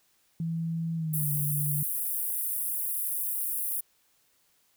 sine tone with pitch glide, 164.81 to 145.98 Hz, E3 to D3, 0 to -10 cents, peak -28 dBFS, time 0.4-1.83 s, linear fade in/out 2 ms, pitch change -210 cents, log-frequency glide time 0.96-1.3 s
pink high-pass noise, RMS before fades -31 dBFS, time 1.13-3.81 s, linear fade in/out 10 ms, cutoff 10000 Hz, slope 48 dB/octave
effects white hiss -68 dBFS RMS until 4.76 s

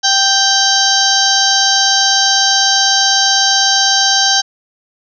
harmonic tone, 784 Hz, G5, in tune, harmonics 1 / 2 / 4 / 5 / 6 / 7 / 8, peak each -17 / -17 / -17 / -17 / -17 / -17 / -17 dBFS, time 0.03-4.42 s, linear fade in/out 20 ms, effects none

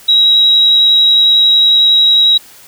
sine tone with vibrato, 3847 Hz, B7, 46 cents flat, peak -5 dBFS, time 0.08-2.38 s, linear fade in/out 10 ms, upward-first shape triangle, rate 11 Hz, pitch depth 10 cents each way, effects white hiss -39 dBFS RMS until 2.67 s

